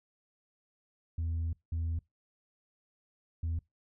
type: tone bursts at uneven times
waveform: sine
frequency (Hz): 82.41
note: E2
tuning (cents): 0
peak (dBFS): -28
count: 3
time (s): 1.18-1.53 / 1.72-1.99 / 3.43-3.59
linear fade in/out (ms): 5
effects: noise-tail reverb RT60 0.2 s tail -26 dB re dry + tanh soft clip ceiling -29 dBFS